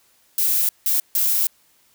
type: noise bursts at uneven times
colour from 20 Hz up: violet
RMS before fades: -19 dBFS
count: 3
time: 0.38-0.69 / 0.86-1 / 1.15-1.47 s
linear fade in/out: 2 ms
effects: white hiss -59 dBFS RMS until 1.94 s